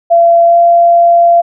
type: tone with pitch glide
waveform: sine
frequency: 680 to 686.3 Hz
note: F5 to F5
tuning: -46 to -30 cents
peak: -3 dBFS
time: 0.1-1.42 s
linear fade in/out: 20 ms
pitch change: +16 cents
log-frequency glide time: 0.45-0.57 s
effects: none